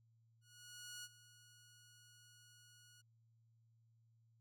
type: tone with ADSR envelope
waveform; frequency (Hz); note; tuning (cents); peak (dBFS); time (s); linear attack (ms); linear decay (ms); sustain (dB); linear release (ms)
10% pulse; 1453; F#6; -32; -40; 0.41-3.02; 630; 40; -16; 16
effects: added 114 Hz sine -70 dBFS peak until 4.4 s